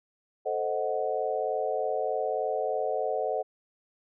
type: chord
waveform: sine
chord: A diminished seventh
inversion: none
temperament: equal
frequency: 440 / 523.3 / 622.3 / 740 Hz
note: A4 / C5 / Eb5 / Gb5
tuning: 0 / 0 / 0 / 0 cents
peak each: -32 dBFS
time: 0.45-3.43 s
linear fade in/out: 20 ms
effects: none